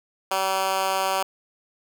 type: tone with high-pass filter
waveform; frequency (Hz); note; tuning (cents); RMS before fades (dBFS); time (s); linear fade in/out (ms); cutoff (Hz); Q
10% pulse; 191.3; G3; -42; -24; 0.31-1.23; 5; 700; 1.1
effects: none